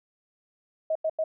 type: tone bursts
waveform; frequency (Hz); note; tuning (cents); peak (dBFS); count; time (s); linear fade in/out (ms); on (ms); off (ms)
sine; 635; D#5; +35; -23; 3; 0.9-1.24; 5; 54; 89
effects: none